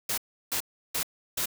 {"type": "noise bursts", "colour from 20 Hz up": "white", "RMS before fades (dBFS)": -29, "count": 4, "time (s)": [0.09, 1.458], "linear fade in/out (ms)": 5, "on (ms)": 87, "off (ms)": 340, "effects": []}